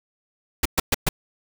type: noise bursts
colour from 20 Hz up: pink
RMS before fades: -19 dBFS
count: 4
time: 0.63-1.09 s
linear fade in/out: 5 ms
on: 25 ms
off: 120 ms
effects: none